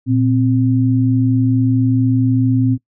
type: tone pair together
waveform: sine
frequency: 116.54 / 261 Hz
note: A#2 / C4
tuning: 0 / -4 cents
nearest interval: octave + major second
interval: 1396 cents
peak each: -14 dBFS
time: 0.06-2.78 s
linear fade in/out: 50 ms
effects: noise-tail reverb RT60 0.1 s tail -21 dB re dry